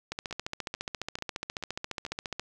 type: two click trains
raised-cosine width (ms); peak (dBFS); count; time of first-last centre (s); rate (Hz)
0.2; -24 / -16; 5 / 34; 0.31-2.064 / 0.12-2.396; 2.28 / 14.5
effects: none